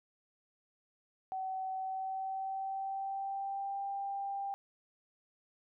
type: tone with pitch glide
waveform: sine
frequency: 759 to 792.6 Hz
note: F#5 to G5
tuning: +44 to +19 cents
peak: -35 dBFS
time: 1.32-4.54 s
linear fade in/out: 0 ms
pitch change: +75 cents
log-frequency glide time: 1.75-3.82 s
effects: none